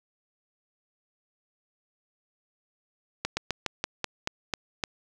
slowing click train, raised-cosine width 0.2 ms, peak -10 dBFS, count 9, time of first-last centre 3.25-4.838 s, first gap 120 ms, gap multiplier 1.14, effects none

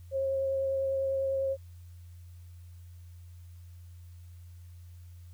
sine tone with vibrato, 539 Hz, C#5, 49 cents flat, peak -27 dBFS, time 0.11-1.57 s, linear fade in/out 50 ms, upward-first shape triangle, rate 10 Hz, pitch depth 13 cents each way, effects added 87 Hz sine -46 dBFS peak until 5.33 s + white hiss -67 dBFS RMS until 5.33 s

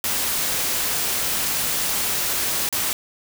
white noise with dropouts, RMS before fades -23 dBFS, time 0.04-2.93 s, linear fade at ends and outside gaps 1 ms, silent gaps 2.69-2.726 s, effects none

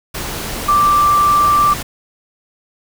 sine tone in noise, 1174.7 Hz, D6, in tune, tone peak -9 dBFS, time 0.68-1.74 s, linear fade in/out 10 ms, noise pink, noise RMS -24 dBFS, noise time 0.14-1.83 s, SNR +12 dB, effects none

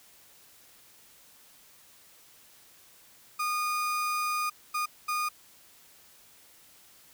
35% pulse tone bursts at uneven times, 1225 Hz, D#6, 27 cents flat, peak -26 dBFS, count 3, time 3.39-4.5 / 4.74-4.86 / 5.08-5.29 s, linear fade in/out 10 ms, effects white hiss -57 dBFS RMS until 7.13 s

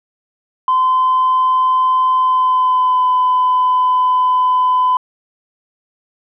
sine tone with pitch glide, 1027 to 1008.8 Hz, C6 to B5, -33 to +36 cents, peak -9 dBFS, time 0.68-4.97 s, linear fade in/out 2 ms, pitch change -31 cents, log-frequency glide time 2.15-3.06 s, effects tanh soft clip ceiling -7 dBFS

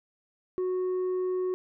sine tone with tanh clipping, 368 Hz, F#4, 9 cents flat, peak -27 dBFS, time 0.58-1.54 s, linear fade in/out 0 ms, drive 3 dB, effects none

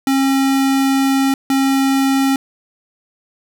square tone pair in turn, 270.4 / 270.4 Hz, C#4 / C#4, -43 / -43 cents, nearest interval unison, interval 0 cents, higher neither, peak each -13 dBFS, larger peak neither, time 0.07-1.34 / 1.5-2.36 s, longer first, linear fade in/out 2 ms, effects none

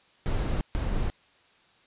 brown noise bursts at uneven times, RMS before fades -27 dBFS, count 2, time 0.26-0.61 / 0.75-1.1 s, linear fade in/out 0 ms, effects white hiss -61 dBFS RMS until 1.86 s + resampled to 8000 Hz

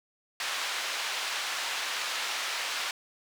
white band-pass noise, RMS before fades -33 dBFS, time 0.4-2.91 s, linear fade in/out 2 ms, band 810 to 4000 Hz, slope 12 dB/octave, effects none

